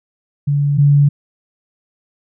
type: tone pair in turn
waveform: sine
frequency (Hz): 143.4 / 143.4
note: D3 / D3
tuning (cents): -41 / -41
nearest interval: unison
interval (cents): 0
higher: neither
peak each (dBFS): -12 / -7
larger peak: second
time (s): 0.47-0.78 / 0.78-1.09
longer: neither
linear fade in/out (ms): 10
effects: none